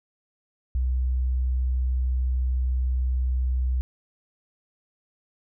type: tone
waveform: sine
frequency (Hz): 63.3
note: B1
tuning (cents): +43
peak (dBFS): -21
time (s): 0.75-3.81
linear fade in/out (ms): 0
effects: none